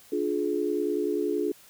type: chord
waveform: sine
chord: D diminished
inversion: none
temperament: just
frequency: 293.7 / 352.4 / 422.9 Hz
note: D4 / F4 / Ab4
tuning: 0 / +16 / +31 cents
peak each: -30 / -29 / -28 dBFS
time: 0.12-1.52 s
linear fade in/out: 5 ms
effects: white hiss -54 dBFS RMS until 1.69 s